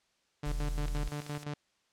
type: tone with tremolo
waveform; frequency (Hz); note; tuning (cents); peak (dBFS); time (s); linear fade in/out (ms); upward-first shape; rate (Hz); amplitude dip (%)
sawtooth; 147.1; D3; +3; -31; 0.43-1.54; 5; square; 5.8; 75
type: noise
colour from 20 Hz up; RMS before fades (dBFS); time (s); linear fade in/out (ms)
violet; -41; 0.45-1.44; 5
type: tone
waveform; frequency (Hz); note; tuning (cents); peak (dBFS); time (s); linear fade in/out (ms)
triangle; 41.11; E1; -4; -29; 0.46-1.09; 10
type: clicks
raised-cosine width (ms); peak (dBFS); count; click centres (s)
0.2; -27; 7; 0.882 / 0.969 / 1.076 / 1.219 / 1.265 / 1.351 / 1.431
effects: white hiss -73 dBFS RMS until 1.92 s + low-pass 6000 Hz 12 dB/octave